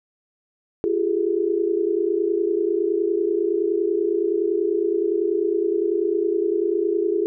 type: tone cluster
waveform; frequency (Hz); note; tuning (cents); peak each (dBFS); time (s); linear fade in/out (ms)
sine; 342.4 / 393.8 / 423.7; F4 / G4 / G#4; -34 / +8 / +35; -23; 0.84-7.26; 0
effects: none